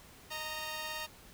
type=tone pair together; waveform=10% pulse; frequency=622.3 / 924.4 Hz; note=D#5 / A#5; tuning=0 / -15 cents; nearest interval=perfect fifth; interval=685 cents; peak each=-34 / -31 dBFS; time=0.3-1.07 s; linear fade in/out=20 ms; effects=pink hiss -56 dBFS RMS until 1.33 s